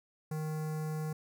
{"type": "tone with notch filter", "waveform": "square", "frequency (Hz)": 155.3, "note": "D#3", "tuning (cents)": -3, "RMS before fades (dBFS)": -36, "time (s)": [0.31, 1.13], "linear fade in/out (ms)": 5, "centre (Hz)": 3200, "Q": 0.56, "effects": []}